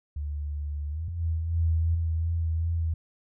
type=tone with pitch glide; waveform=sine; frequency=73.42 to 81.94 Hz; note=D2 to E2; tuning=0 to -10 cents; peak=-29 dBFS; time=0.16-1.95 s; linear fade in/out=5 ms; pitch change=+190 cents; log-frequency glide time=0.9-1.02 s
type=tone with vibrato; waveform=sine; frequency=82.4 Hz; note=E2; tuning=in tune; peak=-24 dBFS; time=1.08-2.94 s; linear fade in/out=5 ms; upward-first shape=sine; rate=2.6 Hz; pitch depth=32 cents each way
effects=none